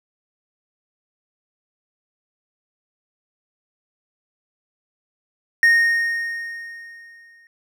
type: tone with exponential decay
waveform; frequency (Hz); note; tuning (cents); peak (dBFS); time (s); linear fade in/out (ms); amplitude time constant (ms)
triangle; 1853; A#6; -11; -8; 5.63-7.47; 1; 400
effects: none